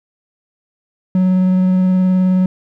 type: tone with vibrato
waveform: triangle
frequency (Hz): 185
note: F#3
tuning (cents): 0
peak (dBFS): -8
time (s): 1.15-2.46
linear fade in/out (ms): 2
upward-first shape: triangle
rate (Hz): 19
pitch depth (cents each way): 14
effects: none